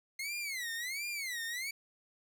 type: tone with vibrato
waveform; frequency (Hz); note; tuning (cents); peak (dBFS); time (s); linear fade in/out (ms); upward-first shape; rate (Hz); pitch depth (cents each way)
sawtooth; 2096; C7; +2; -33; 0.19-1.71; 5; sine; 1.4; 240
effects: 11-bit